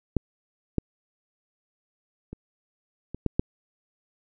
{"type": "clicks", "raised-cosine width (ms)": 3, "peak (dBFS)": [-9, -10, -24, -21, -10, -8], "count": 6, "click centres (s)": [0.167, 0.783, 2.33, 3.146, 3.263, 3.395], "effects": []}